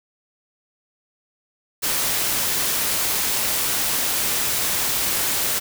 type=noise; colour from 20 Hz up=white; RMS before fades=-22 dBFS; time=1.82-5.6 s; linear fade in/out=20 ms; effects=none